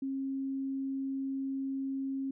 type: tone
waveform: sine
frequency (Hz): 270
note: C#4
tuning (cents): -45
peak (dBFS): -32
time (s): 0.02-2.31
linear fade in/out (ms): 5
effects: none